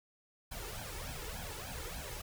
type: noise with flanger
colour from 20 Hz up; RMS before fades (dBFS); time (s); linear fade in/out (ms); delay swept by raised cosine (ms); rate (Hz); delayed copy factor
pink; -43; 0.51-2.22; 10; 1.2 to 2.3; 3.4; +0.9
effects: none